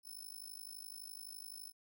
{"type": "tone with amplitude modulation", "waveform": "10% pulse", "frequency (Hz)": 5260, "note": "E8", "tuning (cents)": -5, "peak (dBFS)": -38, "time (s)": [0.03, 1.73], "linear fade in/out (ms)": 50, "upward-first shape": "sine", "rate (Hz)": 51.8, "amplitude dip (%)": 100, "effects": []}